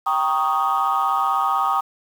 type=chord; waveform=sine; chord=Eb dominant seventh; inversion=first; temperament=equal; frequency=784 / 932.3 / 1108.7 / 1244.5 Hz; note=G5 / Bb5 / Db6 / Eb6; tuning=0 / 0 / 0 / 0 cents; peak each=-22 / -24 / -23 / -20 dBFS; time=0.06-1.81 s; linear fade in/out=10 ms; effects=tanh soft clip ceiling -11 dBFS + 7-bit